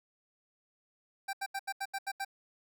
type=tone bursts; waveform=25% pulse; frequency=784 Hz; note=G5; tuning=in tune; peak=-30 dBFS; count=8; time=1.28-2.249 s; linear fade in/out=10 ms; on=52 ms; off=79 ms; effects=none